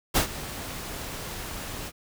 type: noise with ADSR envelope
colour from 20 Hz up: pink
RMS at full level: -20 dBFS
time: 0.14-1.92 s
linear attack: 25 ms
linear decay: 99 ms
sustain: -16 dB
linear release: 46 ms
effects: none